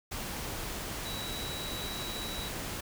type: tone in noise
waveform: sine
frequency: 3905 Hz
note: B7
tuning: 20 cents flat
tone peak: -40 dBFS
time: 1.05-2.49 s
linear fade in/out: 10 ms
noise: pink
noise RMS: -38 dBFS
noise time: 0.11-2.81 s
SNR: -5 dB
effects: none